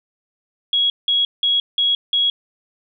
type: tone bursts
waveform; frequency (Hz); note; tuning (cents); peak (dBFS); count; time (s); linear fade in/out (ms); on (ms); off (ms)
sine; 3322; G#7; 0; -14; 5; 0.73-2.3; 2; 170; 180
effects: none